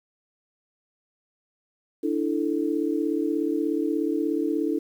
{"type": "chord", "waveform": "sine", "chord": "D suspended second", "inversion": "none", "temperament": "just", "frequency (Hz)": [293.7, 330.4, 440.5], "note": ["D4", "E4", "A4"], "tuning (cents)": [0, 4, 2], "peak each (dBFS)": [-26, -26, -29], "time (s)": [2.03, 4.79], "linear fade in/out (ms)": 10, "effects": ["9-bit"]}